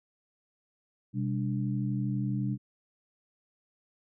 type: tone cluster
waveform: sine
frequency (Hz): 128 / 200.2 / 293.1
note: C3 / G3 / D4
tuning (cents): -38 / +37 / -3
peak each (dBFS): -30 / -32 / -37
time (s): 1.13-2.58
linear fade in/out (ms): 50
effects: none